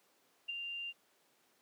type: tone with ADSR envelope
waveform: sine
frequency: 2788 Hz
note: F7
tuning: 4 cents flat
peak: -34 dBFS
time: 0.48-0.93 s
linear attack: 16 ms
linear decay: 13 ms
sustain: -5 dB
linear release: 37 ms
effects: pink hiss -71 dBFS RMS until 1.61 s + high-pass 300 Hz 12 dB/octave